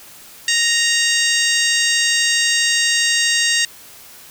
harmonic tone, 932.3 Hz, A#5, in tune, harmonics 2 / 3 / 4 / 5 / 6 / 7 / 8 / 9, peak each -19 / -21 / -22 / -23 / -24 / -24 / -25 / -26 dBFS, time 0.48-3.65 s, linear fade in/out 2 ms, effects white hiss -41 dBFS RMS until 4.3 s

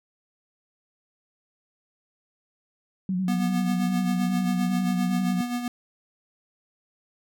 sine tone with vibrato, 185 Hz, F#3, in tune, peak -23 dBFS, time 3.09-5.41 s, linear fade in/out 2 ms, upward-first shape square, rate 10 Hz, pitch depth 44 cents each way
square tone with tremolo, 243 Hz, B3, 28 cents flat, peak -25 dBFS, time 3.28-5.68 s, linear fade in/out 2 ms, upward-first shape sine, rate 7.6 Hz, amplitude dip 55%
effects none

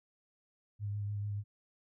sine tone with vibrato, 102.7 Hz, G#2, 19 cents flat, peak -34 dBFS, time 0.79-1.44 s, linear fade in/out 50 ms, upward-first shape sine, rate 6.8 Hz, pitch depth 21 cents each way, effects none

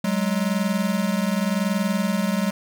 square tone pair together, 187.92 / 208.8 Hz, F#3 / G#3, +27 / +10 cents, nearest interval major second, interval 183 cents, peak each -24 dBFS, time 0.04-2.51 s, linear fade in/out 5 ms, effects none

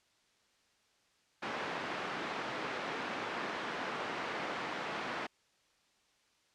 white band-pass noise, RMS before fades -39 dBFS, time 1.42-5.27 s, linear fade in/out 10 ms, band 200 to 1700 Hz, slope 12 dB/octave, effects white hiss -71 dBFS RMS until 6.54 s + low-pass 6000 Hz 12 dB/octave

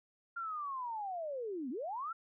sine linear two-way sweep, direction down then up, 1403 to 233.1 to 1385 Hz, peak -37 dBFS, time 0.36-2.13 s, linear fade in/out 10 ms, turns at 1.7 s, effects none

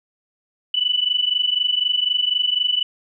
sine tone pair together, 2963 / 2987 Hz, F#7 / F#7, +2 / +16 cents, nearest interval unison, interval 14 cents, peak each -20 dBFS, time 0.74-2.83 s, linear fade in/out 5 ms, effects none

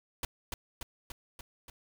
pink noise with echo, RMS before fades -34 dBFS, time 0.23-0.25 s, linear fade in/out 2 ms, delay 290 ms, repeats 5, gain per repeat -3 dB, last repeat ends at 1.7 s, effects none

